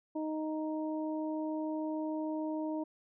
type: harmonic tone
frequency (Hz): 311.1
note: D#4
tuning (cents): 0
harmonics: 1 / 2 / 3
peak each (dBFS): -34 / -40 / -44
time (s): 0.15-2.84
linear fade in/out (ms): 10
effects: none